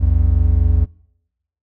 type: tone pair together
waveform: triangle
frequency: 60.28 / 84.5 Hz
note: B1 / E2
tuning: -41 / +43 cents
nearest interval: tritone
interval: 584 cents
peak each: -12 dBFS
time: 0-0.86 s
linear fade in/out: 20 ms
effects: noise-tail reverb RT60 0.8 s tail -24 dB re dry